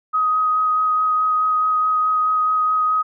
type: tone with vibrato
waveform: sine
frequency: 1257 Hz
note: D#6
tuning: 17 cents sharp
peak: -15 dBFS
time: 0.13-3.03 s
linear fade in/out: 20 ms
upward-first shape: sine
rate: 4.7 Hz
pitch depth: 10 cents each way
effects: none